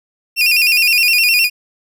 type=tone with vibrato; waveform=30% pulse; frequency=2583 Hz; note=E7; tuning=36 cents flat; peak=-7 dBFS; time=0.36-1.5 s; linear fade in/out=50 ms; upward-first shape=square; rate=9.7 Hz; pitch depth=87 cents each way; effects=none